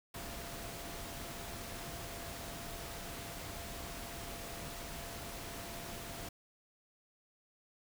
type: tone in noise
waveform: sine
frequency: 684 Hz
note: F5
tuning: 36 cents flat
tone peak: -52 dBFS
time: 0.14-6.29 s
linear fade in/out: 5 ms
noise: pink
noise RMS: -45 dBFS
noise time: 0.14-6.29 s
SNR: -10 dB
effects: none